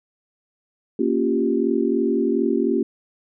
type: chord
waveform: sine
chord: G half-diminished seventh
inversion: first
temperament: equal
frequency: 233.1 / 277.2 / 349.2 / 392 Hz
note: Bb3 / Db4 / F4 / G4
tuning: 0 / 0 / 0 / 0 cents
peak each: -23 dBFS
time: 0.99-2.83 s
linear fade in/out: 5 ms
effects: none